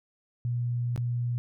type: tone with dropouts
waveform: sine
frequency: 120.7 Hz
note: B2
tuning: 39 cents flat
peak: -26 dBFS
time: 0.45-1.38 s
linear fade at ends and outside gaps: 0 ms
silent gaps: 0.961-0.977 s
effects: none